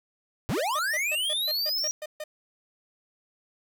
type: linear sweep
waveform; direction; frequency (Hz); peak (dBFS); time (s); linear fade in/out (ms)
square; up; 79.9 to 5780; -26; 0.49-1.91; 0
type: tone bursts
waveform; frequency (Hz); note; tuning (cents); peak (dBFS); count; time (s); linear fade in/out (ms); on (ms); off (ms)
45% pulse; 610; D#5; -34; -33; 10; 0.57-2.24; 5; 41; 140
effects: none